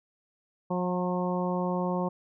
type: harmonic tone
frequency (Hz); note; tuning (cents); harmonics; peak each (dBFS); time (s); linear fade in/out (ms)
180; F#3; -47; 1 / 2 / 3 / 4 / 5 / 6; -29 / -34 / -33 / -38 / -35 / -38; 0.7-2.09; 10
effects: none